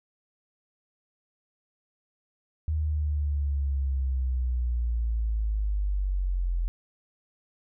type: linear sweep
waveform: sine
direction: down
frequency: 78.1 to 42.26 Hz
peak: -24 dBFS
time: 2.68-6.68 s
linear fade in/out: 0 ms
effects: none